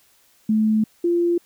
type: tone pair in turn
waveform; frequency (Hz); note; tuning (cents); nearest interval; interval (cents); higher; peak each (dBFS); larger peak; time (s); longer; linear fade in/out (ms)
sine; 216.9 / 345; A3 / F4; -25 / -21; minor sixth; 804; second; -15 / -16; first; 0.49-0.84 / 1.04-1.38; first; 5
effects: white hiss -58 dBFS RMS until 1.45 s